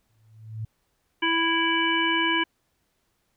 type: tone with exponential growth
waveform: sine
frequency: 110 Hz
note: A2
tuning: in tune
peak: -27 dBFS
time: 0.09-0.65 s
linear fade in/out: 5 ms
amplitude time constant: 120 ms
type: harmonic tone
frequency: 330 Hz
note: E4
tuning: 2 cents sharp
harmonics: 1 / 3 / 5 / 7 / 9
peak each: -27 / -27 / -27 / -27 / -27 dBFS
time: 1.22-2.44 s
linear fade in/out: 10 ms
effects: pink hiss -72 dBFS RMS until 3.36 s